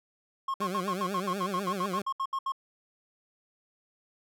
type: tone bursts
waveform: triangle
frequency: 1079 Hz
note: C#6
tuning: 47 cents flat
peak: -26 dBFS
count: 16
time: 0.48-2.521 s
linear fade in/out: 5 ms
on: 61 ms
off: 71 ms
type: tone with vibrato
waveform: 20% pulse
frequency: 190.2 Hz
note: F#3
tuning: 48 cents sharp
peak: -27 dBFS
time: 0.6-2.02 s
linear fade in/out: 5 ms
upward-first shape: triangle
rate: 8.1 Hz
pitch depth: 160 cents each way
effects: none